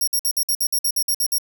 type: tone bursts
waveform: 5% pulse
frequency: 5588 Hz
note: F8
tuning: in tune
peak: -12 dBFS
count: 12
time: 0.01-1.384 s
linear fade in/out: 5 ms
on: 65 ms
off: 54 ms
effects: none